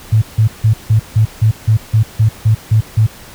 sine tone bursts, 109.5 Hz, A2, 8 cents flat, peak -6 dBFS, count 12, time 0.12-3.068 s, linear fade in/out 10 ms, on 99 ms, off 160 ms, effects pink hiss -36 dBFS RMS until 3.34 s

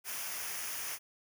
white noise with comb filter, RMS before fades -39 dBFS, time 0.04-0.99 s, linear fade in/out 50 ms, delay 0.25 ms, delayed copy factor -0.6, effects none

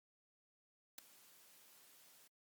white noise with ADSR envelope, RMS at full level -45 dBFS, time 0.98-2.28 s, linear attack 4 ms, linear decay 7 ms, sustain -20 dB, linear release 10 ms, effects high-pass 150 Hz 12 dB/octave + Opus 48 kbps

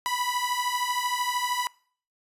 sawtooth beating tone pair, 980 / 993 Hz, B5 / B5, -14 / +9 cents, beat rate 13 Hz, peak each -25 dBFS, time 0.06-1.67 s, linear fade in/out 0 ms, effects noise-tail reverb RT60 0.5 s tail -24 dB re dry + resampled to 32000 Hz

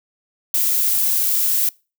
violet noise, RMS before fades -18 dBFS, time 0.54-1.69 s, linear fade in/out 2 ms, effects noise-tail reverb RT60 0.3 s tail -24 dB re dry

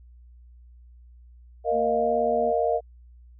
sine chord, Bb suspended fourth, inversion none, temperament just, 466.2 / 621.6 / 699.2 Hz, Bb4 / Eb5 / F5, 0 / -2 / +2 cents, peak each -25 dBFS, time 1.64-2.81 s, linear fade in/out 50 ms
sine tone with pitch glide, 229.3 to 235.6 Hz, A#3 to A#3, -28 to +19 cents, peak -32 dBFS, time 1.71-2.53 s, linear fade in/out 50 ms, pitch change +47 cents, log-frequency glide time 1.95-2.12 s
effects added 60 Hz sine -47 dBFS peak until 3.39 s

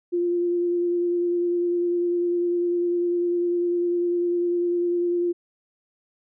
sine tone with vibrato, 349 Hz, F4, 1 cent flat, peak -20 dBFS, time 0.12-5.33 s, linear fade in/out 20 ms, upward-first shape sine, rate 10 Hz, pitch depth 15 cents each way, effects none

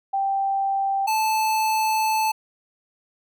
sine / square tone pair in turn, 784 / 873.8 Hz, G5 / A5, 0 / -12 cents, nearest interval major second, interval 188 cents, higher second, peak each -20 dBFS, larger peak neither, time 0.13-1.07 / 1.07-2.32 s, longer second, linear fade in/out 10 ms, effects none

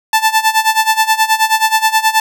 sawtooth tone with tremolo, 880 Hz, A5, in tune, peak -3 dBFS, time 0.13-2.2 s, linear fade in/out 2 ms, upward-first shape sine, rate 9.4 Hz, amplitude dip 85%, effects none

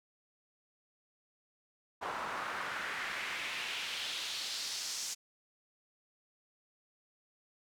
pink noise with band-pass filter sweep, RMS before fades -39 dBFS, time 2.01-5.15 s, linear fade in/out 20 ms, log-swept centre 1000 to 6300 Hz, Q 1.9, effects none

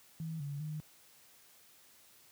sine tone with pitch steps, 161.3 / 142.5 / 153.3 Hz, E3 / C#3 / D#3, -37 / +48 / -25 cents, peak -37 dBFS, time 0.2-0.8 s, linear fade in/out 0 ms, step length 200 ms, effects white hiss -62 dBFS RMS until 2.31 s + high-pass 60 Hz 12 dB/octave

